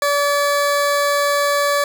20% pulse tone, 574 Hz, D5, 40 cents flat, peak -10 dBFS, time 0.02-1.84 s, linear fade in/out 2 ms, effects none

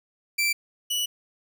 sawtooth tone pair in turn, 2340 / 2948 Hz, D7 / F#7, -7 / -7 cents, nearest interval major third, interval 400 cents, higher second, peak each -18 / -21 dBFS, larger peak first, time 0.38-0.53 / 0.9-1.06 s, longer second, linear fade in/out 10 ms, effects none

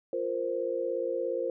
sine chord, F suspended fourth, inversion none, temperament equal, 349.2 / 466.2 / 523.3 Hz, F4 / Bb4 / C5, 0 / 0 / 0 cents, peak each -35 / -33 / -31 dBFS, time 0.13-1.5 s, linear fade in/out 2 ms, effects none

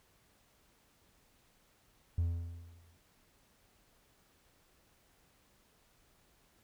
triangle tone with exponential decay, 85 Hz, F2, 46 cents flat, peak -24 dBFS, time 2.18-2.97 s, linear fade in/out 5 ms, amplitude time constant 170 ms, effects tanh soft clip ceiling -24 dBFS + pink hiss -69 dBFS RMS until 6.63 s

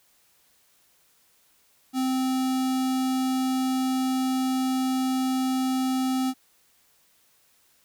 square tone with notch filter, 260 Hz, C4, 11 cents flat, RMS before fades -25 dBFS, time 1.93-6.34 s, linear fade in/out 50 ms, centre 2000 Hz, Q 1.8, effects white hiss -63 dBFS RMS until 7.84 s

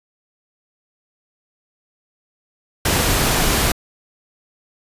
pink noise, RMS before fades -17 dBFS, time 2.85-3.72 s, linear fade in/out 5 ms, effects resampled to 32000 Hz

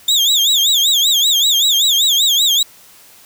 35% pulse tone with vibrato, 3520 Hz, A7, in tune, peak -9 dBFS, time 0.08-2.63 s, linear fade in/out 5 ms, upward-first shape sine, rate 5.2 Hz, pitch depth 180 cents each way, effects white hiss -44 dBFS RMS until 3.25 s

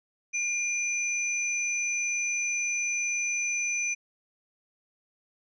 sine tone pair together, 2394 / 6033 Hz, D7 / F#8, +33 / +33 cents, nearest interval octave + major third, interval 1600 cents, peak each -28 / -31 dBFS, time 0.33-3.95 s, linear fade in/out 20 ms, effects none

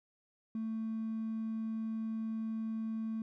triangle tone with hard clipping, 222.3 Hz, A3, 18 cents sharp, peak -35 dBFS, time 0.55-3.22 s, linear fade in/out 2 ms, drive 4 dB, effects none

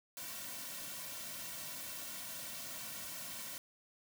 white noise with comb filter, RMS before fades -45 dBFS, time 0.17-3.58 s, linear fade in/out 0 ms, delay 2.4 ms, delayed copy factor -0.8, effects none

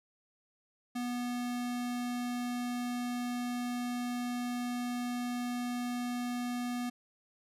square tone, 244.3 Hz, B3, 19 cents flat, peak -34 dBFS, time 0.95-6.9 s, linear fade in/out 10 ms, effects resampled to 32000 Hz

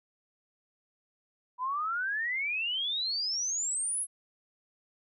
sine exponential sweep, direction up, 978 to 11000 Hz, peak -29 dBFS, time 1.58-4.07 s, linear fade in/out 50 ms, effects none

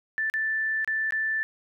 sine tone with dropouts, 1763 Hz, A6, 3 cents sharp, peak -24 dBFS, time 0.18-1.43 s, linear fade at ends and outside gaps 0 ms, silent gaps 0.299-0.339 / 0.846-0.876 / 1.107-1.123 s, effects none

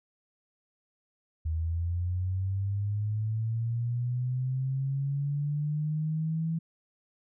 sine linear sweep, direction up, 78.7 to 164.5 Hz, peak -27 dBFS, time 1.45-6.59 s, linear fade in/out 10 ms, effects none

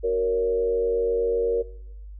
sine tone with frequency modulation, 466.2 Hz, A#4, in tune, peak -20 dBFS, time 0.03-1.63 s, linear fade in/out 20 ms, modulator 91.8 Hz, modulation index 0.62, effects noise-tail reverb RT60 0.9 s tail -21 dB re dry + added 50 Hz sine -37 dBFS peak until 2.19 s

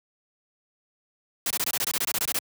white noise bursts, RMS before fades -26 dBFS, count 14, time 1.46-2.389 s, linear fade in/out 2 ms, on 45 ms, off 23 ms, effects high-pass 100 Hz 12 dB/octave

